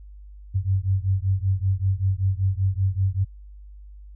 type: beating tone pair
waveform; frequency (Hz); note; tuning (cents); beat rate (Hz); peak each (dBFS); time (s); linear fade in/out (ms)
sine; 93.7 / 98.9; F#2 / G2; +22 / +16; 5.2; -22 / -23; 0.54-3.25; 20
effects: added 50 Hz sine -40 dBFS peak until 4.15 s